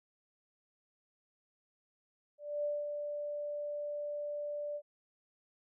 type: tone with ADSR envelope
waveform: sine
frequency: 587.3 Hz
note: D5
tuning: in tune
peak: -31 dBFS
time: 2.38-4.82 s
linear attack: 260 ms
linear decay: 210 ms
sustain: -5 dB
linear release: 61 ms
effects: none